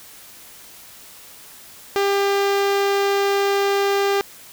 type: tone with notch filter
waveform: sawtooth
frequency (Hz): 398.5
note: G4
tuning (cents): +28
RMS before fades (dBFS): -19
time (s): 1.96-4.21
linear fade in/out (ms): 0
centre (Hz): 10000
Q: 0.77
effects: white hiss -43 dBFS RMS until 4.52 s